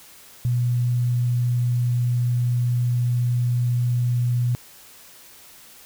sine tone, 121.9 Hz, B2, 22 cents flat, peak -18 dBFS, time 0.45-4.55 s, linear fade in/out 0 ms, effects white hiss -47 dBFS RMS until 5.85 s

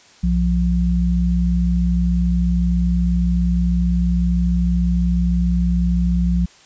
sine tone pair together, 62.2 / 175.93 Hz, B1 / F3, +13 / +13 cents, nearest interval octave + tritone, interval 1800 cents, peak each -17 dBFS, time 0.23-6.46 s, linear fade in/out 10 ms, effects white hiss -48 dBFS RMS until 6.65 s + resampled to 16000 Hz

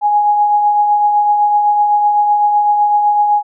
sine tone with tremolo, 830.6 Hz, G#5, in tune, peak -7 dBFS, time 0.01-3.43 s, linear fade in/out 50 ms, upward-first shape triangle, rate 7.9 Hz, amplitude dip 40%, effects none

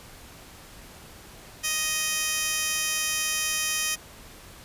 15% pulse tone with high-pass filter, 624 Hz, D#5, 5 cents sharp, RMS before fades -27 dBFS, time 1.63-3.96 s, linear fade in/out 20 ms, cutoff 3500 Hz, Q 0.8, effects pink hiss -47 dBFS RMS until 4.64 s + resampled to 32000 Hz

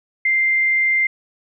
sine tone, 2093 Hz, C7, in tune, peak -14 dBFS, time 0.25-1.07 s, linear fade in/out 5 ms, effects none

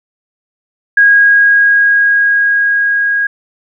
sine tone with level ramp, 1640 Hz, G#6, 22 cents flat, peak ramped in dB -3 to -10 dBFS, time 0.97-3.27 s, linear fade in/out 5 ms, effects none

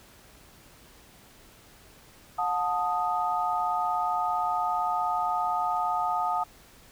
sine chord, D# diminished, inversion first, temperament equal with one note detuned, 722.7 / 880 / 1244.5 Hz, F#5 / A5 / D#6, -41 / 0 / 0 cents, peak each -29 dBFS, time 2.38-6.44 s, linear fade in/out 10 ms, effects pink hiss -54 dBFS RMS until 6.91 s

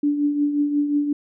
sine tone with tremolo, 291.1 Hz, D4, 15 cents flat, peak -15 dBFS, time 0.03-1.13 s, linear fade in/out 5 ms, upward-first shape triangle, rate 5.6 Hz, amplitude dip 60%, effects none

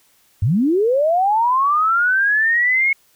sine linear sweep, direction up, 84.9 to 2193 Hz, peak -13 dBFS, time 0.42-2.93 s, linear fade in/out 5 ms, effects white hiss -57 dBFS RMS until 3.15 s

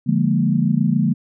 sine chord, Bb dominant seventh, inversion first, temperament equal with one note detuned, 146.83 / 174.61 / 206.7 / 233.1 Hz, D3 / F3 / Ab3 / Bb3, 0 / 0 / -8 / 0 cents, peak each -20 dBFS, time 0.06-1.14 s, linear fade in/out 20 ms, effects none

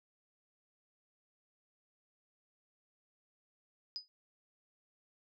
sine tone with exponential decay, 4978 Hz, D#8, in tune, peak -34 dBFS, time 3.96-4.08 s, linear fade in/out 0 ms, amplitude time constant 24 ms, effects none

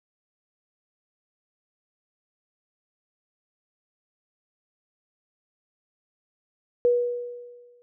sine tone with exponential decay, 484.7 Hz, B4, 32 cents flat, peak -15 dBFS, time 6.85-7.82 s, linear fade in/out 0 ms, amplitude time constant 210 ms, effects none

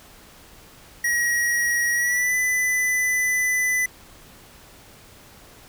square tone with pitch glide, 1902 to 2000 Hz, A#6 to B6, +34 to +21 cents, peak -20 dBFS, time 1.04-3.86 s, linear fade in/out 5 ms, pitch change +87 cents, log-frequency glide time 1.94-2.34 s, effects pink hiss -48 dBFS RMS until 5.68 s

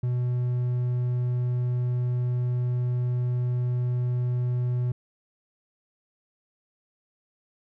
triangle tone, 123.47 Hz, B2, in tune, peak -21 dBFS, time 0.03-4.92 s, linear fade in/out 5 ms, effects none

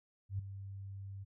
sine tone with ADSR envelope, 98 Hz, G2, in tune, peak -32 dBFS, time 0.29-1.25 s, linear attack 100 ms, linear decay 7 ms, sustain -11 dB, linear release 23 ms, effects none

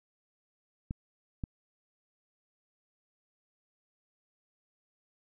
clicks, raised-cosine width 5 ms, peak -22 dBFS, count 2, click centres 0.909 / 1.438 s, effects none

